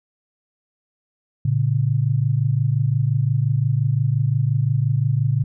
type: tone pair together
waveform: sine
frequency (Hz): 114.5 / 140.24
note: A#2 / C#3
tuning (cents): -31 / +20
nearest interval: major third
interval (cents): 351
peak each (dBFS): -19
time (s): 1.45-5.44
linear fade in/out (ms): 5
effects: none